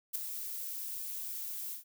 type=noise with ADSR envelope; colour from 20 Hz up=violet; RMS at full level=-31 dBFS; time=0.13-1.84 s; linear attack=24 ms; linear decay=3 ms; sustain=-9 dB; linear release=120 ms; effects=none